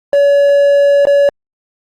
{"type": "tone with dropouts", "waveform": "triangle", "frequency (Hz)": 567, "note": "C#5", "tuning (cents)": 39, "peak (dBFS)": -4, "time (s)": [0.13, 1.29], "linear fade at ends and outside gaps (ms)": 1, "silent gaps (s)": [1.053, 1.07], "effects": ["Opus 32 kbps"]}